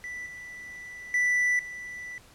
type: tone with level steps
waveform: triangle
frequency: 1975.5 Hz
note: B6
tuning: in tune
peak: -33 / -38 / -20 / -35 dBFS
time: 0.04-2.18 s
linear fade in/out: 0 ms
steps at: 0.26 / 1.14 / 1.59 s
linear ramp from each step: 2 ms
effects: pink hiss -55 dBFS RMS until 2.34 s + low-pass 12000 Hz 12 dB/octave